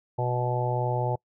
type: harmonic tone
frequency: 123.47 Hz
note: B2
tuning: in tune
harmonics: 1 / 3 / 4 / 5 / 6 / 7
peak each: -27 / -34 / -33 / -33 / -35 / -31 dBFS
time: 0.18-1.16 s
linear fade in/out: 10 ms
effects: noise-tail reverb RT60 0.1 s tail -26 dB re dry